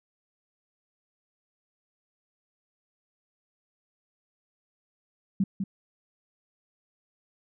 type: tone with echo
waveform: sine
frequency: 193.6 Hz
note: G3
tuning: 21 cents flat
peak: -20 dBFS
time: 5.4-5.44 s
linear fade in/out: 5 ms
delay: 200 ms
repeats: 1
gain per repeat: -6 dB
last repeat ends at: 5.64 s
effects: none